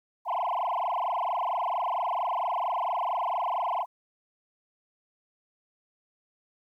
sine tone with frequency modulation, 861 Hz, A5, 38 cents flat, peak -24 dBFS, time 0.25-3.86 s, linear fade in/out 50 ms, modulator 24.4 Hz, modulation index 7.7, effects tanh soft clip ceiling -24 dBFS + 11-bit

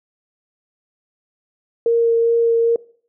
sine tone with vibrato, 463.1 Hz, A#4, 11 cents flat, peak -12 dBFS, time 1.86-2.76 s, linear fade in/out 2 ms, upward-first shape sine, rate 2.5 Hz, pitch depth 9 cents each way, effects noise-tail reverb RT60 0.5 s tail -21 dB re dry

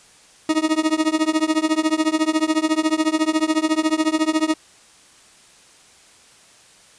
40% pulse tone with tremolo, 313.9 Hz, D#4, 15 cents sharp, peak -12 dBFS, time 0.49-4.54 s, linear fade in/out 2 ms, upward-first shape triangle, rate 14 Hz, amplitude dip 100%, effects white hiss -50 dBFS RMS until 6.98 s + resampled to 22050 Hz

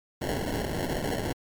violet noise with sample-and-hold, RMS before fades -30 dBFS, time 0.21-1.33 s, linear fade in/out 10 ms, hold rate 1225 Hz, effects MP3 96 kbps

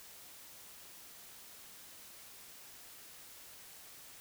silence, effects white hiss -54 dBFS RMS until 4.2 s

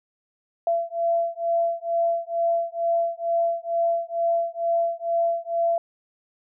sine beating tone pair, 675 / 677.2 Hz, E5 / E5, +41 / +46 cents, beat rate 2.2 Hz, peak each -24 / -24 dBFS, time 0.67-5.78 s, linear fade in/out 2 ms, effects none

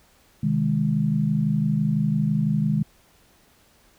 sine chord, Ab major, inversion first, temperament just, 129.78 / 155.74 / 207.7 Hz, C3 / Eb3 / Ab3, -14 / +2 / 0 cents, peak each -27 / -22 / -23 dBFS, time 0.43-2.83 s, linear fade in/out 5 ms, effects pink hiss -58 dBFS RMS until 3.98 s

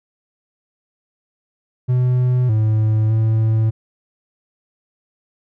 triangle tone with pitch steps, 125.5 / 108.7 / 110.7 Hz, B2 / A2 / A2, +28 / -21 / +11 cents, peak -11 dBFS, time 1.88-3.71 s, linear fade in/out 20 ms, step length 610 ms, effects none

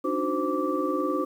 sine tone cluster, 286.9 / 306.7 / 367.9 / 518 / 1164 Hz, D4 / D#4 / F#4 / C5 / D6, -40 / -25 / -10 / -17 / -16 cents, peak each -30 dBFS, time 0.04-1.25 s, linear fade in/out 10 ms, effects tanh soft clip ceiling -12 dBFS + 9-bit

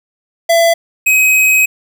square tone pair in turn, 671 / 2533 Hz, E5 / D#7, +31 / +30 cents, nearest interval octave + major seventh, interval 2299 cents, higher second, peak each -8 / -8 dBFS, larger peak neither, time 0.49-0.74 / 1.06-1.66 s, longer second, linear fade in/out 10 ms, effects none

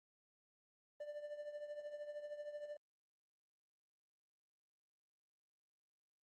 triangle tone with tremolo, 591 Hz, D5, 11 cents sharp, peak -40 dBFS, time 1-2.77 s, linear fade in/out 5 ms, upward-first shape triangle, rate 13 Hz, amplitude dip 75%, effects Opus 24 kbps

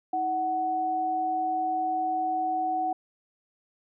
sine tone pair together, 320 / 745 Hz, D#4 / F#5, +49 / +12 cents, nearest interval octave + minor third, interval 1463 cents, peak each -35 / -25 dBFS, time 0.13-2.93 s, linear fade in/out 5 ms, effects none

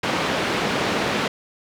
pink band-pass noise, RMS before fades -23 dBFS, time 0.03-1.28 s, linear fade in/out 5 ms, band 190 to 3500 Hz, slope 12 dB/octave, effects none

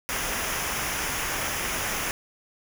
pink noise with comb filter, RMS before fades -29 dBFS, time 0.09-2.11 s, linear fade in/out 0 ms, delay 0.24 ms, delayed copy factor -0.6, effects none

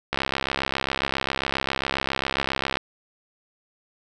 click train, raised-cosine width 0.3 ms, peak -7 dBFS, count 179, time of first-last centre 0.13-2.771 s, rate 67.4 Hz, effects none

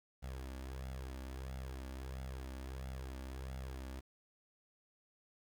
sawtooth tone with flanger, 65.41 Hz, C2, in tune, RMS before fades -45 dBFS, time 0.22-4.01 s, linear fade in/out 20 ms, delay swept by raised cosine 1.4 to 3.5 ms, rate 1.5 Hz, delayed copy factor +0.65, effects 11-bit

